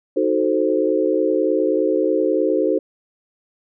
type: chord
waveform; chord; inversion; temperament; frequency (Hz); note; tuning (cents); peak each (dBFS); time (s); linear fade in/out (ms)
sine; D# diminished seventh; none; equal; 311.1 / 370 / 440 / 523.3; D#4 / F#4 / A4 / C5; 0 / 0 / 0 / 0; -21; 0.16-2.79; 10
effects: none